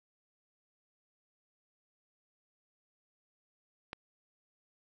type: click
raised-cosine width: 0.3 ms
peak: -23 dBFS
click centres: 3.931 s
effects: none